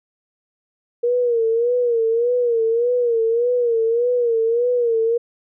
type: tone with vibrato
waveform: sine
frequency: 471.2 Hz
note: A#4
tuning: 19 cents sharp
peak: -15 dBFS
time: 1.03-5.18 s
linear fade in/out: 10 ms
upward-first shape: sine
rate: 1.7 Hz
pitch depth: 83 cents each way
effects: none